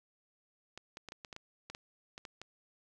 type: clicks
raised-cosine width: 0.2 ms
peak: -28 dBFS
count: 12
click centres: 0.776 / 0.971 / 1.087 / 1.121 / 1.248 / 1.328 / 1.364 / 1.7 / 1.749 / 2.179 / 2.252 / 2.416 s
effects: none